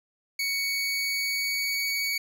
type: tone with pitch glide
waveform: 25% pulse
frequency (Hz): 2231 to 2247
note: C#7 to C#7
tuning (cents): +11 to +23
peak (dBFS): -22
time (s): 0.39-2.18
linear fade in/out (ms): 5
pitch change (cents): +12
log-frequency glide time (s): 0.61-1.81
effects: none